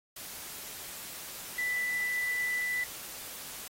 sine tone in noise, 1985 Hz, B6, 8 cents sharp, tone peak -29 dBFS, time 1.58-2.84 s, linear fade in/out 5 ms, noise white, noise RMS -43 dBFS, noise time 0.16-3.68 s, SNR +11 dB, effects AAC 48 kbps

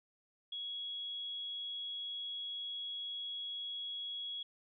sine tone, 3334 Hz, G#7, 6 cents sharp, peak -39 dBFS, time 0.52-4.43 s, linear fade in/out 5 ms, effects none

